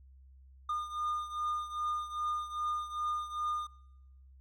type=beating tone pair; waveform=triangle; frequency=1215 / 1217.5 Hz; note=D#6 / D#6; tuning=-42 / -38 cents; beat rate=2.5 Hz; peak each=-33 / -37 dBFS; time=0.69-3.67 s; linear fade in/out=5 ms; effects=noise-tail reverb RT60 0.9 s tail -22 dB re dry + added 66 Hz sine -54 dBFS peak until 4.4 s